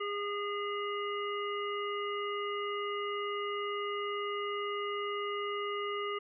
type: harmonic tone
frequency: 408.9 Hz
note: G#4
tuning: 27 cents flat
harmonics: 1 / 3 / 5 / 7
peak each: -36 / -37 / -43 / -43 dBFS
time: 0-6.19 s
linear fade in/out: 10 ms
effects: none